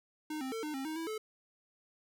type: tone with pitch steps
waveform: square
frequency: 307.4 / 262.3 / 450.1 / 303.6 / 268 / 313.5 / 327.4 / 433.6 Hz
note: D#4 / C4 / A4 / D#4 / C4 / D#4 / E4 / A4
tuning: -21 / +4 / +39 / -42 / +42 / +13 / -12 / -25 cents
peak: -37 dBFS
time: 0.3-1.18 s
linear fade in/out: 5 ms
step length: 110 ms
effects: none